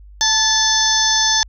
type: harmonic tone with a mistuned harmonic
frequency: 880 Hz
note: A5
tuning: in tune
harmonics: 1 / 2 / 4 / 5 / 6 / 7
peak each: -22 / -21 / -20 / -23 / -19 / -18 dBFS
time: 0.21-1.43 s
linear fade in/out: 0 ms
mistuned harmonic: 2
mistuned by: -23 cents
effects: added 50 Hz sine -38 dBFS peak until 1.48 s